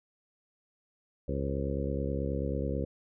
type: harmonic tone with a mistuned harmonic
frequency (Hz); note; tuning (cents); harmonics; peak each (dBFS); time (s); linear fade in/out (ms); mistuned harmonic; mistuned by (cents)
69.3; C#2; 0; 1 / 2 / 3 / 4 / 5 / 6 / 7 / 8; -34 / -36 / -38 / -39 / -41 / -40 / -39 / -40; 1.28-2.85; 5; 8; -45
effects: none